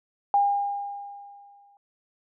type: tone with exponential decay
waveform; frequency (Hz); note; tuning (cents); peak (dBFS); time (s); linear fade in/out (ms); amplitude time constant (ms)
sine; 807; G#5; -50; -16; 0.34-1.77; 1; 310
effects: none